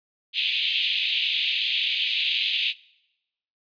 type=band-pass noise; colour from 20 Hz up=white; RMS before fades=-25 dBFS; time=0.33-2.74 s; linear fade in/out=50 ms; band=2500 to 3700 Hz; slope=48 dB/octave; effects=noise-tail reverb RT60 0.9 s tail -23 dB re dry + resampled to 11025 Hz